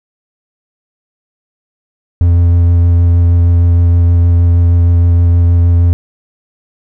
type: tone with vibrato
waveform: triangle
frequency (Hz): 86.1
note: F2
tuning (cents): -24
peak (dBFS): -3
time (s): 2.21-5.93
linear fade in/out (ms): 0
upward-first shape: sine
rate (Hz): 6.4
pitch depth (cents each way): 12
effects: none

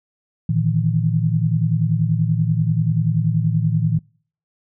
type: tone cluster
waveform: sine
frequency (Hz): 113.9 / 153.8 / 164.2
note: A#2 / D#3 / E3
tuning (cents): -40 / -20 / -6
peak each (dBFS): -20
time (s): 0.49-3.99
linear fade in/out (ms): 5
effects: noise-tail reverb RT60 0.5 s tail -26 dB re dry

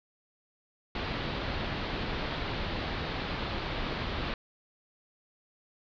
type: low-pass noise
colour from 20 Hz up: pink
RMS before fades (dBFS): -34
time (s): 0.95-4.34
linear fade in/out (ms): 2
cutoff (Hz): 4400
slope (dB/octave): 48
effects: none

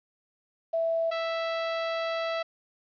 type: tone pair in turn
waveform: sine / sawtooth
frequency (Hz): 659.3 / 659.3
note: E5 / E5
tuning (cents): 0 / 0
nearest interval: unison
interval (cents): 0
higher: neither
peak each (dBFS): -24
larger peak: neither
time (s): 0.73-1.11 / 1.11-2.43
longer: second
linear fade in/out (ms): 10
effects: resampled to 11025 Hz + 10-bit

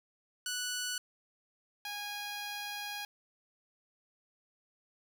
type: tone pair in turn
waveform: 10% pulse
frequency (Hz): 1480 / 822.5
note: F#6 / G#5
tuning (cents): 0 / -17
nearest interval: minor seventh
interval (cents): 1017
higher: first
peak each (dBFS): -26 / -30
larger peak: first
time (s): 0.46-0.98 / 1.85-3.05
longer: second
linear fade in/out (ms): 2
effects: none

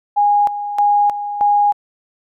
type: tone with tremolo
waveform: sine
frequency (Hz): 822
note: G#5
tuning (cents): -18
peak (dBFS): -10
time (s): 0.16-1.73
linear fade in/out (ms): 20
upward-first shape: square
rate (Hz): 1.6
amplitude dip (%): 70
effects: none

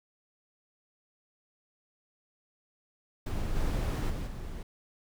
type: noise with level steps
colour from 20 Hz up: brown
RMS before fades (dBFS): -32 / -29 / -34 / -39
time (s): 3.26-4.63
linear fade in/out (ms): 5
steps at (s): 3.55 / 4.09 / 4.26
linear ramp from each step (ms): 20
effects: none

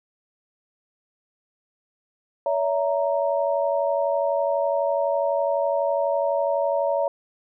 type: chord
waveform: sine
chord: A# diminished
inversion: first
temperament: equal with one note detuned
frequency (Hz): 567.3 / 659.3 / 932.3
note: C#5 / E5 / A#5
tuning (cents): +40 / 0 / 0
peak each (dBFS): -22 / -25 / -28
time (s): 2.46-7.08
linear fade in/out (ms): 2
effects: none

